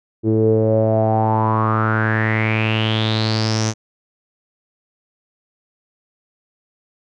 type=tone with low-pass filter sweep; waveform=sawtooth; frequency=110 Hz; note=A2; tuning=in tune; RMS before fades=-17 dBFS; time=0.23-3.74 s; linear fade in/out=50 ms; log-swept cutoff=360 to 6300 Hz; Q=7.5; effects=none